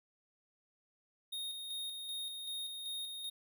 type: tone with tremolo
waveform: square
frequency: 3710 Hz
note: A#7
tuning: 9 cents flat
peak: -39 dBFS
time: 1.32-3.3 s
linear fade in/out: 10 ms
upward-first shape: square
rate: 2.6 Hz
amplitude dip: 35%
effects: none